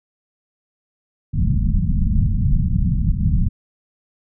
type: low-pass noise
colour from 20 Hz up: pink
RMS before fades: -17 dBFS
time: 1.33-3.49 s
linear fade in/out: 10 ms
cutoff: 210 Hz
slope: 48 dB/octave
effects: none